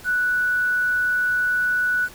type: tone with quantisation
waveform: sine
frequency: 1480 Hz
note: F#6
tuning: in tune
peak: -18 dBFS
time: 0.04-2.09 s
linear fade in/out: 50 ms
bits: 7
effects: pink hiss -44 dBFS RMS until 2.14 s